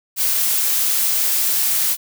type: noise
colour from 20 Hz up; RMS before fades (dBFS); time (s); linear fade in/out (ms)
blue; -18; 0.16-1.97; 50
effects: none